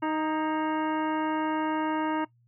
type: harmonic tone with a mistuned harmonic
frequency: 311.1 Hz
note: D#4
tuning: in tune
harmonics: 1 / 2 / 3 / 4 / 5 / 6 / 7 / 9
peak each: -28 / -36 / -30 / -38 / -40 / -45 / -45 / -46 dBFS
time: 0.02-2.25 s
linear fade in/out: 10 ms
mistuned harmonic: 5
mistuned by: +41 cents
effects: noise-tail reverb RT60 0.1 s tail -19 dB re dry + added 119 Hz sine -61 dBFS peak until 2.47 s